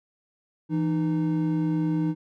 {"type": "tone pair together", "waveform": "triangle", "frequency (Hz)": [164.81, 307.5], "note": ["E3", "D#4"], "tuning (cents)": [0, -20], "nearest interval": "major seventh", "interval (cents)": 1080, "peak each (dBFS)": -23, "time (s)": [0.69, 2.15], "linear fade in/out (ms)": 50, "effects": []}